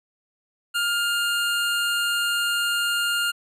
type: tone pair together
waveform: square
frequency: 1408 / 2816 Hz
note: F6 / F7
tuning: +14 / +14 cents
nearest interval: octave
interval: 1200 cents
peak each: -24 / -26 dBFS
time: 0.74-3.32 s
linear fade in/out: 20 ms
effects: resampled to 32000 Hz